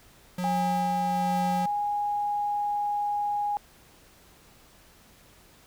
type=tone with tremolo; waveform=square; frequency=180.5 Hz; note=F#3; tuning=43 cents flat; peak=-28 dBFS; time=0.38-1.66 s; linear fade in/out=5 ms; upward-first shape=sine; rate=1.2 Hz; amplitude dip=30%
type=tone with pitch glide; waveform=sine; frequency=816 to 824.1 Hz; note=G#5 to G#5; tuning=-31 to -14 cents; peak=-25 dBFS; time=0.44-3.57 s; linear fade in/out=0 ms; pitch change=+17 cents; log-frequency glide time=1.53-1.66 s
effects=pink hiss -56 dBFS RMS until 5.66 s

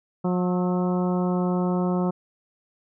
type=harmonic tone with a mistuned harmonic; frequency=180.1 Hz; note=F#3; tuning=46 cents flat; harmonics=1 / 2 / 3 / 4 / 5 / 6 / 7; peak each=-22 / -28 / -32 / -34 / -36 / -38 / -39 dBFS; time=0.24-2.11 s; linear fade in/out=10 ms; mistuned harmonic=7; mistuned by=+48 cents; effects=none

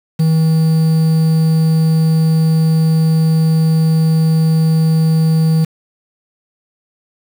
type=tone with quantisation; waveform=triangle; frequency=160 Hz; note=D#3; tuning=49 cents sharp; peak=-7 dBFS; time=0.19-5.65 s; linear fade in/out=10 ms; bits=5; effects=none

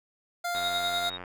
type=tone; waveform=25% pulse; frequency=698.5 Hz; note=F5; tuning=in tune; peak=-25 dBFS; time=0.44-1.1 s; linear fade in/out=10 ms
type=tone with tremolo; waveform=sine; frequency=3755 Hz; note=A#7; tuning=12 cents sharp; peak=-27 dBFS; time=0.54-1.18 s; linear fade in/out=50 ms; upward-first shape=sine; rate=10 Hz; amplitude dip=75%
type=click train; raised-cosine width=0.5 ms; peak=-25 dBFS; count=63; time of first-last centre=0.55-1.238 s; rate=90.1 Hz
effects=none

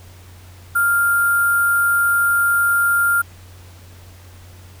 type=tone with sample-and-hold; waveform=sine; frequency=1396.9 Hz; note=F6; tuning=in tune; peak=-13 dBFS; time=0.75-3.22 s; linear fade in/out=10 ms; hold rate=11025 Hz; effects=added 90 Hz sine -40 dBFS peak until 4.8 s + pink hiss -47 dBFS RMS until 4.8 s

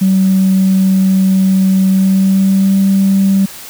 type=tone with pitch glide; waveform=sine; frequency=190.2 to 194.42 Hz; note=F#3 to G3; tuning=+48 to -14 cents; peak=-6 dBFS; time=0.01-3.46 s; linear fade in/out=10 ms; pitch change=+38 cents; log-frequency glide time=1.87-2.79 s; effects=tanh soft clip ceiling -3 dBFS + white hiss -31 dBFS RMS until 3.69 s

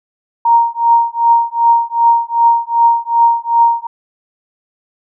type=tone with tremolo; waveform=sine; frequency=932.3 Hz; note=A#5; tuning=in tune; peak=-4 dBFS; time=0.45-3.87 s; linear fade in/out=5 ms; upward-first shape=triangle; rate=2.6 Hz; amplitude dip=100%; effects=none

